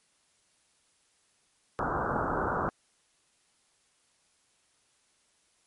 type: low-pass noise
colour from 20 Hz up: white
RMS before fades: -30 dBFS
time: 1.79-2.69 s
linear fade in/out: 0 ms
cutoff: 1500 Hz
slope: 96 dB/octave
effects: white hiss -69 dBFS RMS until 5.66 s + MP3 48 kbps